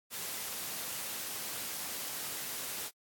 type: noise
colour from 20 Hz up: white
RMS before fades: -39 dBFS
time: 0.1-2.91 s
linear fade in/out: 50 ms
effects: high-pass 100 Hz 12 dB/octave + AAC 64 kbps